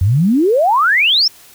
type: exponential sweep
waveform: sine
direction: up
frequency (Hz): 85.3 to 5588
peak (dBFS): -9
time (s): 0.01-1.28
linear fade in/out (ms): 5
effects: white hiss -43 dBFS RMS until 1.54 s